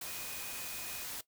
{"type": "tone in noise", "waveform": "sine", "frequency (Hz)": 2489, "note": "D#7", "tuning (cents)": 0, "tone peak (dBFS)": -50, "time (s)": [0.06, 1.04], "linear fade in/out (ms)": 5, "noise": "white", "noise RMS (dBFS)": -42, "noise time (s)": [0.01, 1.21], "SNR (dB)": -11, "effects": ["noise-tail reverb RT60 0.1 s tail -17 dB re dry"]}